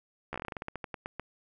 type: slowing click train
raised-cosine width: 0.5 ms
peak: -21 dBFS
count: 17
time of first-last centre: 0.33-1.196 s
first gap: 13 ms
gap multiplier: 1.17
effects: none